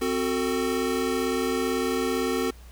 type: chord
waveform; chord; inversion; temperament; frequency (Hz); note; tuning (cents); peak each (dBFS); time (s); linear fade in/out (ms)
square; F# diminished; second; equal with one note detuned; 261.6 / 370 / 447.9; C4 / F#4 / A4; 0 / 0 / +31; -29; 0.01-2.51; 10
effects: added 60 Hz sine -44 dBFS peak until 2.71 s + pink hiss -54 dBFS RMS until 2.71 s